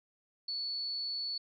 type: tone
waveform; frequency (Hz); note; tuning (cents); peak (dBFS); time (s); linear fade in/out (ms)
sine; 4435; C#8; 0; -34; 0.48-1.38; 5
effects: none